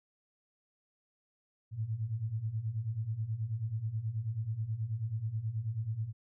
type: beating tone pair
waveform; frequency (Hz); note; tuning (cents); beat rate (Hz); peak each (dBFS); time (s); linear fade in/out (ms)
sine; 105 / 114.3; G#2 / A#2; +19 / -34; 9.3; -38 / -34; 1.71-6.13; 50
effects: none